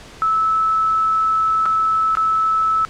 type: tone with dropouts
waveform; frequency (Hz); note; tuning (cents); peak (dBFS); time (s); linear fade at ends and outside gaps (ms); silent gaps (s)
sine; 1306; E6; -17; -14; 0.22-2.85; 0; 1.656-1.661 / 2.152-2.171
effects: pink hiss -40 dBFS RMS until 2.89 s + low-pass 7000 Hz 12 dB/octave